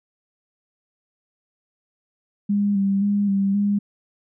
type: tone with vibrato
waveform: sine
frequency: 200 Hz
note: G3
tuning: 35 cents sharp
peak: -17 dBFS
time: 2.49-3.79 s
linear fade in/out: 10 ms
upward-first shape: square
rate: 1.9 Hz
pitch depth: 29 cents each way
effects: none